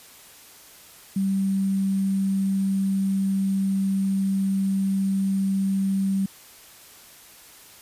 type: tone with sample-and-hold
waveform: sine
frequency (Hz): 193.9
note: G3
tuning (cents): -19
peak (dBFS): -20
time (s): 1.16-6.26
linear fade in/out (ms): 5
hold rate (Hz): 8820
effects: white hiss -48 dBFS RMS until 7.81 s + resampled to 32000 Hz